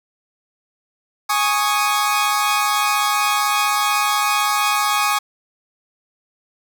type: chord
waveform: sawtooth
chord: Ab suspended fourth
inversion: none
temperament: equal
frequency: 830.6 / 1108.7 / 1244.5 Hz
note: Ab5 / Db6 / Eb6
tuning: 0 / 0 / 0 cents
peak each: -17 dBFS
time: 1.29-5.19 s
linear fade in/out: 10 ms
effects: none